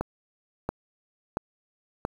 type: click train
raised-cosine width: 1 ms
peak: -13 dBFS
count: 4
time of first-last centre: 0.01-2.051 s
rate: 1.47 Hz
effects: 7-bit